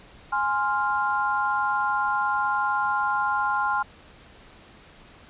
sine chord, F minor, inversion first, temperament equal, 830.6 / 1046.5 / 1396.9 Hz, Ab5 / C6 / F6, 0 / 0 / 0 cents, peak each -26 dBFS, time 0.32-3.83 s, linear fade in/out 10 ms, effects pink hiss -50 dBFS RMS until 5.29 s + resampled to 8000 Hz

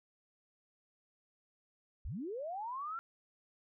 sine linear sweep, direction up, 39.24 to 1383 Hz, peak -38 dBFS, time 2.05-2.99 s, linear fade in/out 0 ms, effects none

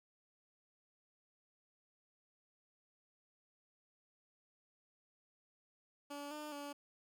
15% pulse tone with pitch steps, 287.3 / 300.9 / 287.2 Hz, D4 / D4 / D4, -38 / +42 / -39 cents, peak -38 dBFS, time 6.1-6.73 s, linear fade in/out 10 ms, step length 210 ms, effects none

